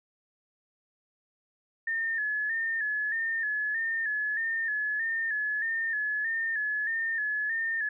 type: tone with vibrato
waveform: sine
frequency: 1760 Hz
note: A6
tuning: in tune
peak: -27 dBFS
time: 1.87-7.89 s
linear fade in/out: 5 ms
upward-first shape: square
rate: 1.6 Hz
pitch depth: 54 cents each way
effects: none